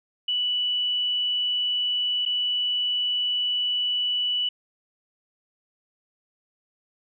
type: tone with dropouts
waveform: sine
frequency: 2960 Hz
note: F#7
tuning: in tune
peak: -22 dBFS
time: 0.28-4.49 s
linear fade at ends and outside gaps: 5 ms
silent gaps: 2.253-2.26 s
effects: none